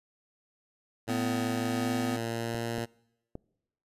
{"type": "tone with pitch glide", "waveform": "10% pulse", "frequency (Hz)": [112.7, 116.34], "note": ["A2", "A#2"], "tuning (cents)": [42, -3], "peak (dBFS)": -23, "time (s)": [1.07, 2.86], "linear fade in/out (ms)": 20, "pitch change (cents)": 55, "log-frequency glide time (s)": [1.5, 2.62]}
{"type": "tone with tremolo", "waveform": "square", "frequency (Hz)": 251.2, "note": "B3", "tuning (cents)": 30, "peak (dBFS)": -30, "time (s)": [1.09, 2.17], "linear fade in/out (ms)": 5, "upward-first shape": "triangle", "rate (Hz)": 1.5, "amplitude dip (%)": 25}
{"type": "clicks", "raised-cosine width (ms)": 2, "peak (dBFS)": -25, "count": 3, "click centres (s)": [2.547, 2.782, 3.354]}
{"effects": ["noise-tail reverb RT60 0.9 s tail -25 dB re dry", "resampled to 32000 Hz"]}